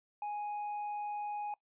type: tone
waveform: triangle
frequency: 830.6 Hz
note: G#5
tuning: in tune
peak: -34 dBFS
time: 0.22-1.54 s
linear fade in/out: 2 ms
effects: noise-tail reverb RT60 0.1 s tail -21 dB re dry + resampled to 8000 Hz